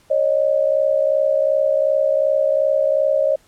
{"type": "tone pair together", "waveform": "sine", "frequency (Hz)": [550, 612.7], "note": ["C#5", "D#5"], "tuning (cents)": [-14, -27], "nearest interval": "major second", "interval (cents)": 187, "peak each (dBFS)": -17, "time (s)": [0.1, 3.36], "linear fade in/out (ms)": 10, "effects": ["pink hiss -55 dBFS RMS until 3.47 s", "low-pass 12000 Hz 12 dB/octave"]}